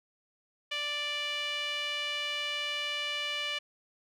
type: tone with band-pass filter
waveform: sawtooth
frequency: 587 Hz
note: D5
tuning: 1 cent flat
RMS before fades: -34 dBFS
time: 0.71-3.59 s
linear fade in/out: 10 ms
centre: 2800 Hz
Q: 3.4
effects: none